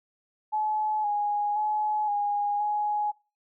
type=tone with pitch steps; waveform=sine; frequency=856 / 827 / 849 / 821 / 836 Hz; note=A5 / G#5 / G#5 / G#5 / G#5; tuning=-48 / -8 / +38 / -20 / +11 cents; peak=-24 dBFS; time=0.52-3.12 s; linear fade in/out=20 ms; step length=520 ms; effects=noise-tail reverb RT60 0.3 s tail -22 dB re dry